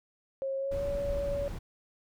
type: tone with pitch glide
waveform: sine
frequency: 540 to 565.9 Hz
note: C#5 to C#5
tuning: -45 to +36 cents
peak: -30 dBFS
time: 0.42-1.48 s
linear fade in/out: 0 ms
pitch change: +81 cents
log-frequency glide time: 0.58-0.86 s
type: noise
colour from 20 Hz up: brown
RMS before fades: -37 dBFS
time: 0.71-1.59 s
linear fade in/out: 10 ms
effects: none